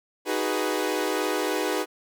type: chord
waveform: sawtooth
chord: G# minor seventh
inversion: second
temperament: equal with one note detuned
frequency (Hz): 311.1 / 371.9 / 415.3 / 493.9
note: D#4 / F#4 / G#4 / B4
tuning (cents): 0 / +9 / 0 / 0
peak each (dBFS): -26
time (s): 0.25-1.86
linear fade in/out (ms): 50
effects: none

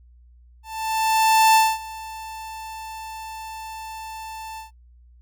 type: tone with ADSR envelope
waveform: 45% pulse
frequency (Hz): 884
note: A5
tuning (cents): +8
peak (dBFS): -12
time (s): 0.63-4.71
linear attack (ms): 920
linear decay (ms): 230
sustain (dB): -21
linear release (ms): 130
effects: noise-tail reverb RT60 0.1 s tail -17 dB re dry + added 60 Hz sine -48 dBFS peak until 5.21 s

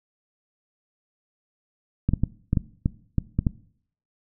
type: clicks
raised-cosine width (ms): 5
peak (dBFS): -8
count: 9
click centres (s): 2.09 / 2.136 / 2.236 / 2.531 / 2.572 / 2.859 / 3.183 / 3.39 / 3.468
effects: noise-tail reverb RT60 0.6 s tail -20 dB re dry

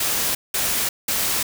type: noise bursts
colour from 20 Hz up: white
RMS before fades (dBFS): -22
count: 3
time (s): 0-1.43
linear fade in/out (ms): 5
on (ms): 350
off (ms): 190
effects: none

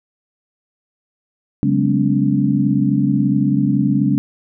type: tone cluster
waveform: sine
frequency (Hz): 139.1 / 188.1 / 206.5 / 250.9 / 282.7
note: C#3 / F#3 / G#3 / B3 / C#4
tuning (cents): +6 / +29 / -10 / +28 / +34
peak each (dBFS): -19 / -22 / -18 / -22 / -18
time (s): 1.63-4.18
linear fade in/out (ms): 0
effects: none

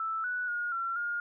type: tone with pitch steps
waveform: sine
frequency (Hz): 1320 / 1478 / 1433 / 1360 / 1420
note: E6 / F#6 / F6 / F6 / F6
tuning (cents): +2 / -2 / +44 / -46 / +28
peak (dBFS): -30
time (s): 0-1.2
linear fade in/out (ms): 2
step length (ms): 240
effects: none

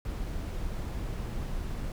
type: noise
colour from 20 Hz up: brown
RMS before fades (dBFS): -34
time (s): 0.05-1.92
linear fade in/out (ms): 2
effects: none

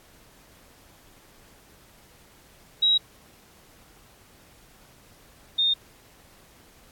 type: tone pair in turn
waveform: sine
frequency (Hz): 3841 / 3661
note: B7 / A#7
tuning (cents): -49 / -32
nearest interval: minor second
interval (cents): 83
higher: first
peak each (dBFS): -17 / -19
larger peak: first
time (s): 2.82-2.98 / 5.58-5.74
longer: neither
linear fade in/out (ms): 10
effects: pink hiss -55 dBFS RMS until 6.91 s + AAC 64 kbps

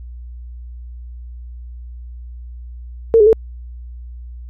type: tone with pitch steps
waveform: sine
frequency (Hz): 454.5 / 417.6 / 444.9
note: A#4 / G#4 / A4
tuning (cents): -44 / +10 / +19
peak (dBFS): -6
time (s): 3.14-3.329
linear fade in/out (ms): 0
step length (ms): 63
effects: added 60 Hz sine -30 dBFS peak until 4.49 s

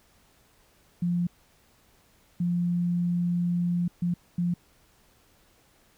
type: tone bursts at uneven times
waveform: sine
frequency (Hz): 174.61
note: F3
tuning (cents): 0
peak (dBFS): -23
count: 4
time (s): 1.02-1.27 / 2.4-3.88 / 4.02-4.14 / 4.38-4.54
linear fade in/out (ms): 5
effects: pink hiss -62 dBFS RMS until 5.97 s

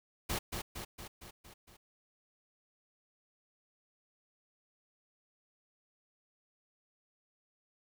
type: noise with echo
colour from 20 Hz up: pink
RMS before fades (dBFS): -35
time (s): 0.29-0.39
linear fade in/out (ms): 10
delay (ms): 230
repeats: 6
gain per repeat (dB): -4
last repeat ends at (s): 1.77
effects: none

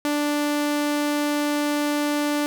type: tone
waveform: sawtooth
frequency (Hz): 293.7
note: D4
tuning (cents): 0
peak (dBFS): -17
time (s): 0.05-2.46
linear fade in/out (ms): 0
effects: none

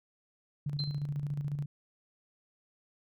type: tone with tremolo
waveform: sine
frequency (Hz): 144.5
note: D3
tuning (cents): -28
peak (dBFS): -30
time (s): 0.66-1.66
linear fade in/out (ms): 5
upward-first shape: square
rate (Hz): 14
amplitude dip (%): 50
type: tone with exponential decay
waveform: sine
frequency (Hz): 4105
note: C8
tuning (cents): -34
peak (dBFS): -31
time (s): 0.79-1.06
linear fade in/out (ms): 1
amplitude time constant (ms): 58
effects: none

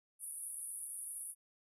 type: band-pass noise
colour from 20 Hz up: white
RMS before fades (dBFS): -45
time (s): 0.19-1.35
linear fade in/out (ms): 50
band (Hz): 9500 to 11000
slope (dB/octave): 96
effects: none

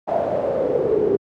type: noise with band-pass filter sweep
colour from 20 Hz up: brown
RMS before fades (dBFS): -20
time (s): 0.07-1.17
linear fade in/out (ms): 20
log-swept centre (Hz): 690 to 390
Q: 9.1
effects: high-pass 100 Hz 12 dB/octave

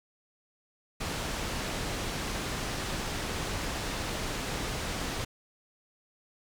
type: low-pass noise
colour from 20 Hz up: pink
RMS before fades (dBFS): -34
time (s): 1-5.25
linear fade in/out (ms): 10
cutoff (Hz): 7700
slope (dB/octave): 12
effects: none

